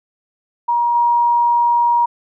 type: tone with level steps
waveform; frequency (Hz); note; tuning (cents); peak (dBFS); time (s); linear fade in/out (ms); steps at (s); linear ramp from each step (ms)
sine; 950; A#5; +33; -13 / -11; 0.68-2.06; 10; 0.95; 2
effects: none